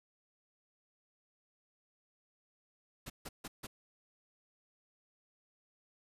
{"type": "noise bursts", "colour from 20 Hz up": "pink", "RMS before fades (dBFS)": -44, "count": 4, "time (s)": [3.06, 3.67], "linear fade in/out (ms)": 10, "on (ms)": 40, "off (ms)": 150, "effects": ["resampled to 32000 Hz"]}